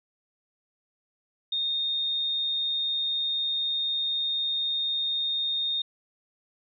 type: tone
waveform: sine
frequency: 3678 Hz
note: A#7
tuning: 24 cents flat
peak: -25 dBFS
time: 1.52-5.82 s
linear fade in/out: 5 ms
effects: none